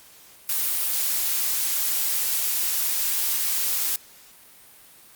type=noise; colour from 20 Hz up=blue; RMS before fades=-24 dBFS; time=0.49-3.96 s; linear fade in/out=2 ms; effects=white hiss -50 dBFS RMS until 5.15 s + Opus 48 kbps